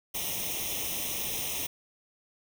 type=noise with comb filter; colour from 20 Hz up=white; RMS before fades=-33 dBFS; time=0.14-1.67 s; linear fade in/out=10 ms; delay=0.33 ms; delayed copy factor=+0.85; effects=none